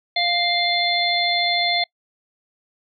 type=harmonic tone; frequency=698.5 Hz; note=F5; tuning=in tune; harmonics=1 / 3 / 5 / 6; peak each=-23 / -23 / -23 / -23 dBFS; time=0.16-1.84 s; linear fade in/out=5 ms; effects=noise-tail reverb RT60 0.1 s tail -25 dB re dry